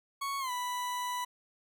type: tone with pitch glide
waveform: 40% pulse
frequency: 1108.7 to 987.7 Hz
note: C#6 to B5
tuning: 0 to 0 cents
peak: -32 dBFS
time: 0.21-1.25 s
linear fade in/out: 10 ms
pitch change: -200 cents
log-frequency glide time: 0.39-0.51 s
effects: none